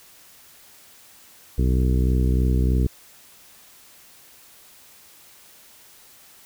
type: harmonic tone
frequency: 63.2 Hz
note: B1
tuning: 41 cents sharp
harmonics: 1 / 2 / 3 / 4 / 5 / 6 / 7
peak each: -18 / -24 / -28 / -30 / -32 / -34 / -35 dBFS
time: 1.58-2.87 s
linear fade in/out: 5 ms
effects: white hiss -50 dBFS RMS until 6.45 s